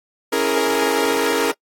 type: chord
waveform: sawtooth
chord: A# half-diminished seventh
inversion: first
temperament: equal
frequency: 277.2 / 329.6 / 415.3 / 466.2 Hz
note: C#4 / E4 / G#4 / A#4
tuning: 0 / 0 / 0 / 0 cents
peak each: -21 / -22 / -18 / -16 dBFS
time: 0.32-1.52 s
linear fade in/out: 10 ms
effects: noise-tail reverb RT60 0.1 s tail -26 dB re dry + AAC 48 kbps